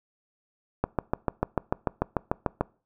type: click train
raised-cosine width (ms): 1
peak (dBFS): -9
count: 13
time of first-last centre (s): 0.84-2.61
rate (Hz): 6.78
effects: noise-tail reverb RT60 0.4 s tail -24 dB re dry